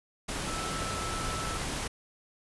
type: tone in noise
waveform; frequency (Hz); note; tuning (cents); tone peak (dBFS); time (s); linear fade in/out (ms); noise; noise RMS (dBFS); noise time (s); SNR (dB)
sine; 1318.5; E6; 0; -37; 0.47-1.58; 10; pink; -34; 0.28-1.88; -6
effects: resampled to 24000 Hz